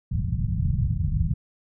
white low-pass noise, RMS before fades -24 dBFS, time 0.11-1.34 s, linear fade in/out 10 ms, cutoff 170 Hz, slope 48 dB/octave, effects none

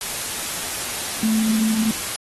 sine tone in noise, 220 Hz, A3, in tune, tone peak -17 dBFS, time 1.23-1.91 s, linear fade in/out 2 ms, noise white, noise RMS -27 dBFS, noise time 0.01-2.16 s, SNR +7 dB, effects AAC 32 kbps

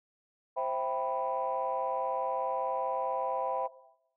sine chord, C major seventh, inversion none, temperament equal, 523.3 / 659.3 / 784 / 987.8 Hz, C5 / E5 / G5 / B5, 0 / 0 / 0 / 0 cents, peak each -34 dBFS, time 0.56-3.68 s, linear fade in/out 20 ms, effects noise-tail reverb RT60 0.8 s tail -17 dB re dry + tanh soft clip ceiling -21 dBFS

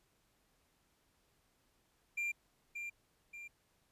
triangle tone with echo, 2382 Hz, D7, 24 cents sharp, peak -33 dBFS, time 2.17-2.32 s, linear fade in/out 10 ms, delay 580 ms, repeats 2, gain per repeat -6 dB, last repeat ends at 3.48 s, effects pink hiss -75 dBFS RMS until 3.91 s + resampled to 32000 Hz

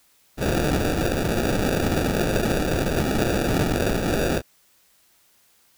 white noise with sample-and-hold, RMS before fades -22 dBFS, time 0.37-4.42 s, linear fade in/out 50 ms, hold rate 1050 Hz, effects white hiss -60 dBFS RMS until 5.77 s

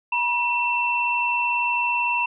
sine tone pair together, 961.9 / 2691 Hz, B5 / E7, -46 / +35 cents, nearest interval octave + tritone, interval 1781 cents, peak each -23 / -22 dBFS, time 0.12-2.26 s, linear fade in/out 5 ms, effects none

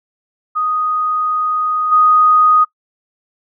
sine tone with level steps, 1244.5 Hz, D#6, in tune, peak -14 / -7 dBFS, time 0.55-2.65 s, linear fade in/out 20 ms, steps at 1.91 s, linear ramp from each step 20 ms, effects noise-tail reverb RT60 0.1 s tail -22 dB re dry

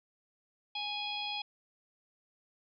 harmonic tone, 830.6 Hz, G#5, in tune, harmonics 1 / 3 / 4 / 5 / 6, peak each -41 / -41 / -38 / -45 / -47 dBFS, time 0.75-1.42 s, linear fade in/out 5 ms, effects none

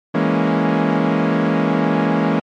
sawtooth chord, A# half-diminished seventh, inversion second, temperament equal, 164.81 / 207.7 / 233.1 / 277.2 Hz, E3 / G#3 / A#3 / C#4, 0 / 0 / 0 / 0 cents, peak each -16 dBFS, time 0.14-2.4 s, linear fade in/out 10 ms, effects low-pass 2000 Hz 12 dB/octave + MP3 64 kbps

